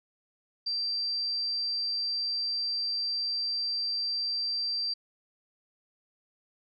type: tone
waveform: sine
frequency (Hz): 4699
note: D8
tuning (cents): 0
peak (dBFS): -28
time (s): 0.66-4.94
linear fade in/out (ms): 10
effects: none